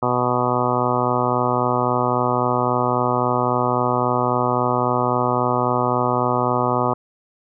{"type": "harmonic tone", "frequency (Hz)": 123.7, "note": "B2", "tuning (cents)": 3, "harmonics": [1, 2, 3, 4, 5, 6, 7, 8, 9, 10], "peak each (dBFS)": [-26, -26, -26, -26, -26, -26, -26, -26, -26, -26], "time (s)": [0.02, 6.94], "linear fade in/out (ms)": 10, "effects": []}